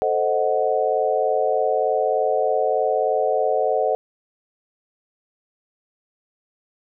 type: chord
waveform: sine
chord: A diminished seventh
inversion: none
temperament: equal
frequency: 440 / 523.3 / 622.3 / 740 Hz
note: A4 / C5 / Eb5 / Gb5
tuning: 0 / 0 / 0 / 0 cents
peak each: -23 dBFS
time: 0.02-3.95 s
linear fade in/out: 0 ms
effects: none